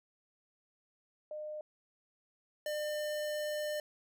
sine / square tone pair in turn, 608 / 601.4 Hz, D#5 / D5, -40 / +41 cents, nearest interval unison, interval 19 cents, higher first, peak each -39 / -35 dBFS, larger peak second, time 1.31-1.61 / 2.66-3.8 s, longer second, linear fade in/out 2 ms, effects none

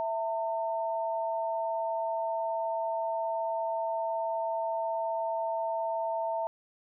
sine tone pair together, 659.3 / 904.7 Hz, E5 / A5, 0 / +48 cents, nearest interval perfect fourth, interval 548 cents, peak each -31 / -32 dBFS, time 0-6.47 s, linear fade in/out 0 ms, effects none

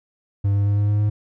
triangle tone with pitch steps, 100 / 100.93 / 101.87 / 102.81 / 103.77 / 104.73 Hz, G2 / G#2 / G#2 / G#2 / G#2 / G#2, +35 / -49 / -33 / -17 / -1 / +15 cents, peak -14 dBFS, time 0.44-1.1 s, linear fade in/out 10 ms, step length 110 ms, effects none

